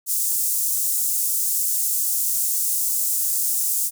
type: high-pass noise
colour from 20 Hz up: pink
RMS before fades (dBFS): -22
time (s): 0.06-3.91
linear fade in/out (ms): 50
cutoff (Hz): 7500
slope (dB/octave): 24
effects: none

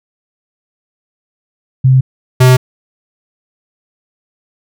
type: tone pair in turn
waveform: sine / square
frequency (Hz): 130.81 / 127.67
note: C3 / C3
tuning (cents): 0 / -42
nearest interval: unison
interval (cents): 42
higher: first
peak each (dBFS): -4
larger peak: neither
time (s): 1.84-2.01 / 2.4-2.57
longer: neither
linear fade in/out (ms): 10
effects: none

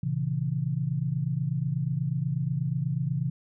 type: chord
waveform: sine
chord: A# diminished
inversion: none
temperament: equal with one note detuned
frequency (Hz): 116.54 / 136.6 / 164.81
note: A#2 / C#3 / E3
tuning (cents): 0 / -25 / 0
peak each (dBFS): -33 / -28 / -30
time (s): 0.03-3.3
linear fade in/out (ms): 5
effects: none

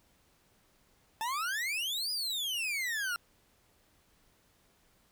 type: exponential two-way sweep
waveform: 40% pulse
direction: up then down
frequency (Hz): 867 to 5020 to 1367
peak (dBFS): -31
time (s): 1.21-3.16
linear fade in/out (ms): 0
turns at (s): 2.11
effects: pink hiss -68 dBFS RMS until 5.11 s

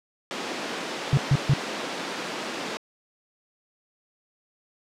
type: high-pass noise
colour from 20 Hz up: pink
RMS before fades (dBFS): -31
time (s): 0.31-2.77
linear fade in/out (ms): 0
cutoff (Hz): 220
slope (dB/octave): 24
type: tone bursts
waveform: sine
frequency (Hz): 138.59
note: C#3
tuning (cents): 0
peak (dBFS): -15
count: 3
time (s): 1.13-1.536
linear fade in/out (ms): 0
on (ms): 42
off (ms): 140
effects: low-pass 5000 Hz 12 dB/octave

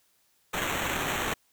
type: noise with sample-and-hold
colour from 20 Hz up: white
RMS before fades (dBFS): -30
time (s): 0.53-1.34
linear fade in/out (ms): 10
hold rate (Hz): 4900
effects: white hiss -68 dBFS RMS until 1.52 s

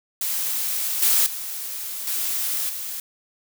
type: noise with level steps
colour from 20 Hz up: blue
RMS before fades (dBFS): -25 / -18 / -31 / -25 / -31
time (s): 0.21-3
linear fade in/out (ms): 2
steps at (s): 1.02 / 1.26 / 2.07 / 2.69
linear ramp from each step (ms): 5
effects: none

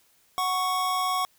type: tone pair together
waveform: square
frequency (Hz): 740 / 1108.7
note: F#5 / C#6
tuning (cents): 0 / 0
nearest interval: perfect fifth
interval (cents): 700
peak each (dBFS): -30 / -26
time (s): 0.38-1.25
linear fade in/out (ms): 0
effects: white hiss -63 dBFS RMS until 1.38 s

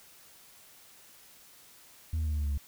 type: tone with pitch steps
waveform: sine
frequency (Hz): 80.2 / 78.46 / 76.76 / 75.09 / 73.46 / 71.86 / 70.3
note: E2 / D#2 / D#2 / D2 / D2 / D2 / C#2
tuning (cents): -47 / +15 / -23 / +39 / +1 / -37 / +25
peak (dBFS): -25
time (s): 2.13-2.578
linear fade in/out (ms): 5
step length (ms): 64
effects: tanh soft clip ceiling -27 dBFS + white hiss -56 dBFS RMS until 2.67 s

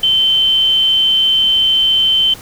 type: tone with amplitude modulation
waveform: sine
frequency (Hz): 3083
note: G7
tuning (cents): -29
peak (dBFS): -8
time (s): 0.03-2.34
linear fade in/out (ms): 5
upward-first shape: sine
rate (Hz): 268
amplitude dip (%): 25
effects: pink hiss -35 dBFS RMS until 2.41 s

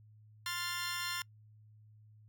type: chord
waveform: 15% pulse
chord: F major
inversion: second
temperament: equal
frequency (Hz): 1046.5 / 1396.9 / 1760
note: C6 / F6 / A6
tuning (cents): 0 / 0 / 0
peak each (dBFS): -34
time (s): 0.46-1.22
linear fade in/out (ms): 2
effects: noise-tail reverb RT60 0.1 s tail -26 dB re dry + added 107 Hz sine -57 dBFS peak until 2.28 s

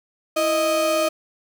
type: tone pair together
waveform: 35% pulse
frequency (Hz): 329.6 / 622.7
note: E4 / D#5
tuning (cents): 0 / +1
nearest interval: major seventh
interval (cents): 1101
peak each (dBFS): -25 / -17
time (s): 0.36-1.09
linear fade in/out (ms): 10
effects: none

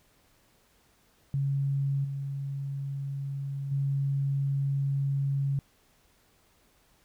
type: tone with level steps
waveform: sine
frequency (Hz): 138.59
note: C#3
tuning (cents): 0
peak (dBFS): -25 / -31 / -25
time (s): 1.34-5.59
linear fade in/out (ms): 0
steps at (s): 2.04 / 3.71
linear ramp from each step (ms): 10
effects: pink hiss -65 dBFS RMS until 7.04 s

